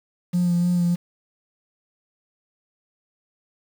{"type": "tone with vibrato", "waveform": "triangle", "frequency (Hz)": 175.4, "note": "F3", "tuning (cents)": 8, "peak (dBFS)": -14, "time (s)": [0.33, 0.96], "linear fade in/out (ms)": 20, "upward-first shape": "sine", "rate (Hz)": 3.3, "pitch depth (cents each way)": 22, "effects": ["tanh soft clip ceiling -14 dBFS", "7-bit"]}